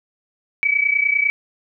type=tone pair together; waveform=sine; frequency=2270 / 2300 Hz; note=C#7 / D7; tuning=+41 / -37 cents; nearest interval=unison; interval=22 cents; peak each=-18 dBFS; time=0.63-1.3 s; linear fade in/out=0 ms; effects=none